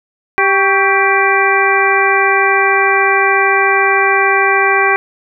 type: harmonic tone with a mistuned harmonic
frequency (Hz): 392.9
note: G4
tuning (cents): +4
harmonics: 1 / 2 / 3 / 4 / 5 / 6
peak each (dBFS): -16 / -16 / -16 / -16 / -16 / -16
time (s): 0.38-4.96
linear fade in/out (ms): 0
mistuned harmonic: 3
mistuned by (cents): -74
effects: none